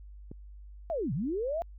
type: click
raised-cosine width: 3 ms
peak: -29 dBFS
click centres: 0.315 s
type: linear two-way sweep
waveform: sine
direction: down then up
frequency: 698.5 to 115.7 to 698.5 Hz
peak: -29 dBFS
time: 0.9-1.62 s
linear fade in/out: 0 ms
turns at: 1.13 s
effects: added 50 Hz sine -45 dBFS peak until 1.78 s